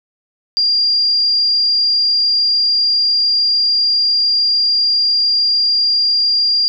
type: tone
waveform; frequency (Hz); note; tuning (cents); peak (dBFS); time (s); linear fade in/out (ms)
sine; 4789; D8; +33; -11; 0.57-6.68; 0
effects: none